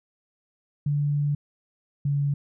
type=tone pair in turn; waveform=sine; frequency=145.3 / 142.39 Hz; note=D3 / C#3; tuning=-18 / +47 cents; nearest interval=unison; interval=35 cents; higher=first; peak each=-21 dBFS; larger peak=neither; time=0.86-1.35 / 2.05-2.34 s; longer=first; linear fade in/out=5 ms; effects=none